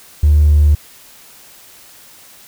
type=tone with hard clipping; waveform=sine; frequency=74.8 Hz; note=D2; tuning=32 cents sharp; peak=-7 dBFS; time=0.23-0.75 s; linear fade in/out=5 ms; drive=1 dB; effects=white hiss -42 dBFS RMS until 2.47 s